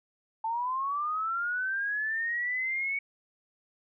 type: linear sweep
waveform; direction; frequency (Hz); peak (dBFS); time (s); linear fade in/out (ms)
sine; up; 880 to 2238; -28; 0.44-2.99; 5
effects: none